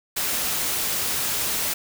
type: noise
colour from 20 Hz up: white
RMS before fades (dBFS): -25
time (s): 0.16-1.74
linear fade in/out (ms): 10
effects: none